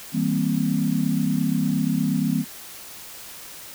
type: chord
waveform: sine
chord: C dominant seventh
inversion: first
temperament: equal with one note detuned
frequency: 161.14 / 196 / 233.1 / 261.6 Hz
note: E3 / G3 / Bb3 / C4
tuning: -39 / 0 / 0 / 0 cents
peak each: -25 dBFS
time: 0.12-2.45 s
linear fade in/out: 50 ms
effects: white hiss -40 dBFS RMS until 3.74 s